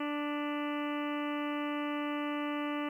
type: harmonic tone with a mistuned harmonic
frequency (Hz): 293.9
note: D4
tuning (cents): +1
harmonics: 1 / 2 / 3 / 4 / 5 / 6 / 7 / 8 / 9 / 10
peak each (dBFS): -34 / -41 / -44 / -41 / -49 / -50 / -47 / -49 / -49 / -49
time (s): 0-2.89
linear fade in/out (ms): 5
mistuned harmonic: 7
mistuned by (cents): -36
effects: 11-bit